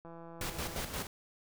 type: click train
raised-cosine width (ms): 1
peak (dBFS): -36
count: 129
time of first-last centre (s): 0.05-0.816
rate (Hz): 167
type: noise with tremolo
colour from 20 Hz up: pink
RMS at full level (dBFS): -37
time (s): 0.41-1.07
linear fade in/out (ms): 2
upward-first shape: square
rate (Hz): 5.7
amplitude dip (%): 55
effects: none